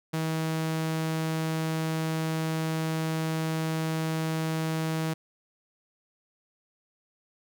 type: tone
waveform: sawtooth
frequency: 160 Hz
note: D#3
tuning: 49 cents sharp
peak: -23 dBFS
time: 0.13-5.14 s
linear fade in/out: 10 ms
effects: none